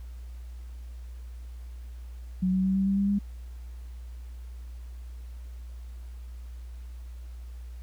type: tone with pitch steps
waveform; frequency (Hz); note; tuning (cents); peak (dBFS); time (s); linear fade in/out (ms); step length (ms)
sine; 185 / 187.69 / 190.42 / 193.19 / 196 / 198.85 / 201.7; F#3 / F#3 / G3 / G3 / G3 / G3 / G3; 0 / +25 / -50 / -25 / 0 / +25 / +50; -22; 2.42-3.19; 10; 110
effects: added 60 Hz sine -38 dBFS peak until 7.82 s + pink hiss -61 dBFS RMS until 7.82 s